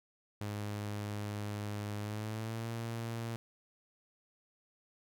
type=tone with pitch glide; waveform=sawtooth; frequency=103.83 to 115.21 Hz; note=G#2 to A#2; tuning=0 to -20 cents; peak=-33 dBFS; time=0.41-3.36 s; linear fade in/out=0 ms; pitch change=+180 cents; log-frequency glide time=1.99-2.69 s; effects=none